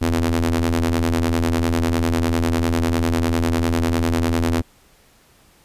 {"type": "ring-modulated tone", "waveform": "sawtooth", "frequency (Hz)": 83, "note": "E2", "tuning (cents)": 12, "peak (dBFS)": -10, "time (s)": [0.01, 4.62], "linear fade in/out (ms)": 10, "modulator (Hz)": 171, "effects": ["pink hiss -54 dBFS RMS until 5.64 s", "resampled to 32000 Hz"]}